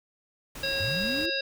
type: noise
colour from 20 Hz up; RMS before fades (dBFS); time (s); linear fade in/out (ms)
pink; -41; 0.55-1.26; 5
type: harmonic tone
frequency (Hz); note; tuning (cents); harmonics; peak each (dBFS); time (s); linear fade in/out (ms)
545; C#5; -29; 1 / 3 / 5 / 7 / 9; -33 / -33 / -33 / -33 / -33; 0.63-1.41; 5
type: linear sweep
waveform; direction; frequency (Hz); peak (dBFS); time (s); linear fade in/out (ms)
sine; up; 82.41 to 352.2; -31; 0.8-1.3; 5
effects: none